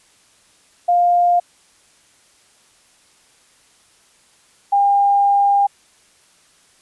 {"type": "tone pair in turn", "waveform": "sine", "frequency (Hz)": [703, 803.3], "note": ["F5", "G5"], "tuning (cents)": [11, 42], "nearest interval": "major second", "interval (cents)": 231, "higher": "second", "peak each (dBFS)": -11, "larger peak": "neither", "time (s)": [[0.88, 1.4], [4.72, 5.67]], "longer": "second", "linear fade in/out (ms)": 10, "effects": ["white hiss -54 dBFS RMS until 6.81 s", "resampled to 24000 Hz"]}